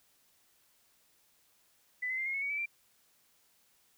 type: tone with pitch steps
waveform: sine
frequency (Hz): 1998 / 2046 / 2095 / 2145 / 2197 / 2249 / 2303 / 2358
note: B6 / C7 / C7 / C7 / C#7 / C#7 / D7 / D7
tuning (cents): +20 / -39 / +2 / +42 / -16 / +24 / -34 / +6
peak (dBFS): -32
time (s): 2.02-2.66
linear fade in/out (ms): 10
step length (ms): 80
effects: white hiss -69 dBFS RMS until 3.97 s